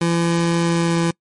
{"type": "tone with pitch glide", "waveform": "25% pulse", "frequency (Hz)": [169.1, 168.03], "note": ["E3", "E3"], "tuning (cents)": [44, 33], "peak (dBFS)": -12, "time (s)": [0.01, 1.11], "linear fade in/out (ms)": 5, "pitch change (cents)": -11, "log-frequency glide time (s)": [0.6, 1], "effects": ["noise-tail reverb RT60 0.1 s tail -25 dB re dry", "MP3 48 kbps"]}